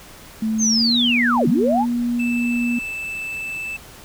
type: tone with pitch glide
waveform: sine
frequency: 219.9 to 239.8 Hz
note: A3 to A#3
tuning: -1 to +49 cents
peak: -18 dBFS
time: 0.42-2.79 s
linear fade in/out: 5 ms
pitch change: +150 cents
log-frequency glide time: 0.68-0.97 s
type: linear two-way sweep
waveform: sine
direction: down then up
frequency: 6540 to 137.1 to 925 Hz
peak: -16 dBFS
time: 0.58-1.86 s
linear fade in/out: 50 ms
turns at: 1.48 s
type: tone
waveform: triangle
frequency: 2637 Hz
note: E7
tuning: in tune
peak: -24 dBFS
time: 2.19-3.77 s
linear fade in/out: 10 ms
effects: pink hiss -42 dBFS RMS until 4.04 s